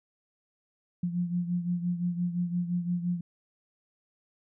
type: beating tone pair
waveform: sine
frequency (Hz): 174.61 / 180.41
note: F3 / F#3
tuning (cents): 0 / -43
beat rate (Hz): 5.8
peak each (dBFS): -28 / -34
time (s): 1.03-3.21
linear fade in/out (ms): 5
effects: none